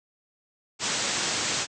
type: low-pass noise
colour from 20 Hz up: white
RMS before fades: -28 dBFS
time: 0.79-1.67 s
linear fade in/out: 50 ms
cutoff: 8000 Hz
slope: 96 dB/octave
effects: high-pass 100 Hz 12 dB/octave